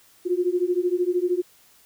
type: beating tone pair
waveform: sine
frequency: 351 / 364 Hz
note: F4 / F#4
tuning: +9 / -28 cents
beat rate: 13 Hz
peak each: -23 dBFS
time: 0.25-1.42 s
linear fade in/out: 20 ms
effects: white hiss -56 dBFS RMS until 1.85 s